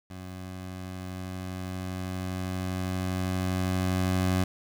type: tone with level ramp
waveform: 20% pulse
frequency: 92.5 Hz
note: F#2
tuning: in tune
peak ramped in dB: -34 to -18 dBFS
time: 0.1-4.44 s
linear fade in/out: 5 ms
effects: 10-bit